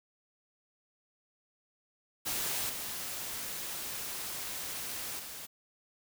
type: noise with level steps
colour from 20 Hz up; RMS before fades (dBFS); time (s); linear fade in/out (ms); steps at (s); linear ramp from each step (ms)
white; -34 / -39 / -44; 2.25-5.47; 20; 2.69 / 5.19; 5
effects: none